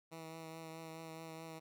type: tone with vibrato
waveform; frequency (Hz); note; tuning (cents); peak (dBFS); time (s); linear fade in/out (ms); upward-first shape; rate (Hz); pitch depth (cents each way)
10% pulse; 161.8; E3; -32; -39; 0.11-1.6; 20; triangle; 4.7; 21
effects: none